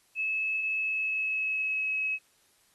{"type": "tone with pitch glide", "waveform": "sine", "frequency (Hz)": [2596, 2565], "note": ["E7", "E7"], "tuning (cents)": [-27, -48], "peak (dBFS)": -27, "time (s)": [0.15, 2.19], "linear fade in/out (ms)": 50, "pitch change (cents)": -21, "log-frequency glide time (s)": [0.74, 1.93], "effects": ["white hiss -66 dBFS RMS until 2.74 s", "AAC 32 kbps"]}